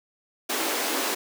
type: high-pass noise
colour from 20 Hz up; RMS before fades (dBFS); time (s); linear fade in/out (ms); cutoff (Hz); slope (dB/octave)
pink; -27; 0.49-1.15; 10; 260; 48
effects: none